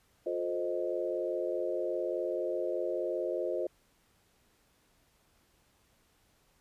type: chord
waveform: sine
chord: F dominant seventh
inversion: none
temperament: equal with one note detuned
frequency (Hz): 355.1 / 440 / 523.3 / 622.3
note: F4 / A4 / C5 / Eb5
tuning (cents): +29 / 0 / 0 / 0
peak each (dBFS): -35 / -39 / -35 / -36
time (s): 0.26-3.67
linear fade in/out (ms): 5
effects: pink hiss -69 dBFS RMS until 6.6 s + resampled to 32000 Hz